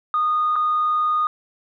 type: tone with dropouts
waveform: sine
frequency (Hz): 1231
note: D#6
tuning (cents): -19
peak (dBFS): -16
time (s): 0.14-1.27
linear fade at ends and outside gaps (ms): 1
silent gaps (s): 0.557-0.562
effects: tanh soft clip ceiling -13 dBFS

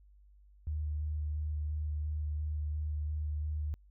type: tone with vibrato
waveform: sine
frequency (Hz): 75.7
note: D#2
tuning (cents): -47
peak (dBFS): -32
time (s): 0.67-3.74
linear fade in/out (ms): 0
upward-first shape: square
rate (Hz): 2.9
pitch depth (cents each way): 12
effects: added 50 Hz sine -57 dBFS peak until 3.9 s

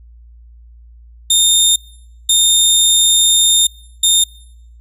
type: tone bursts at uneven times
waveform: 20% pulse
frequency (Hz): 3645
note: A#7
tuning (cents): -40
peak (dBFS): -3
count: 3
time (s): 1.3-1.76 / 2.29-3.67 / 4.03-4.24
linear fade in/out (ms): 5
effects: noise-tail reverb RT60 0.8 s tail -24 dB re dry + added 58 Hz sine -38 dBFS peak until 4.8 s

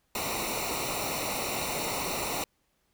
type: noise with comb filter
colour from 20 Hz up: pink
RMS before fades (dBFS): -32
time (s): 0.15-2.44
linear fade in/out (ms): 2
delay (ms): 0.61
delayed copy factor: -0.8
effects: pink hiss -73 dBFS RMS until 2.93 s

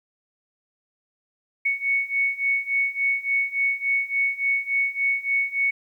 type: beating tone pair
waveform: sine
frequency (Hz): 2217 / 2220.5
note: C#7 / C#7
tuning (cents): 0 / +2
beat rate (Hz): 3.5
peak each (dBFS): -25 / -23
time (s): 1.65-5.71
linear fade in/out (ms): 10
effects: 10-bit

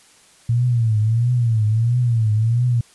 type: tone with vibrato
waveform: sine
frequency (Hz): 115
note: A#2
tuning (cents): -23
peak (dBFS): -14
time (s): 0.49-2.81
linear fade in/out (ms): 5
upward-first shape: triangle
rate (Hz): 1.5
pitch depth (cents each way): 150
effects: white hiss -51 dBFS RMS until 2.94 s + resampled to 24000 Hz

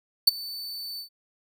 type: tone with ADSR envelope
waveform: 45% pulse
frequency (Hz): 4519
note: C#8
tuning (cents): +33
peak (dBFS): -10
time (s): 0.27-1.09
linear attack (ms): 8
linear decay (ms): 19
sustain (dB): -23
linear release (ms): 100
effects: none

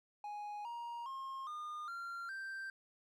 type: tone with pitch steps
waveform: triangle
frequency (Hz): 830.6 / 943.1 / 1071 / 1216.1 / 1380.9 / 1568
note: G#5 / A#5 / C6 / D#6 / F6 / G6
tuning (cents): 0 / +20 / +40 / -40 / -20 / 0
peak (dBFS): -40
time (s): 0.24-2.7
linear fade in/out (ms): 2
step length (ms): 410
effects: none

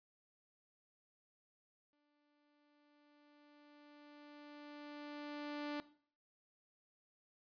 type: tone with exponential growth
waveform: sawtooth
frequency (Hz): 293.7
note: D4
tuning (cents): 0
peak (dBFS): -35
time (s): 1.93-5.8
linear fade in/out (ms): 0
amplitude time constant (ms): 840
effects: noise-tail reverb RT60 0.5 s tail -17 dB re dry + resampled to 11025 Hz

